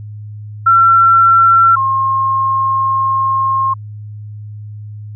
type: tone pair in turn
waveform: sine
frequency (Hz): 1354 / 1070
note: E6 / C6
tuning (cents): +46 / +38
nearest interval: major third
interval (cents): 408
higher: first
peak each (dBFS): -5 / -11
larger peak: first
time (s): 0.66-1.76 / 1.76-3.74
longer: second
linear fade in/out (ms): 10
effects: added 105 Hz sine -26 dBFS peak until 5.15 s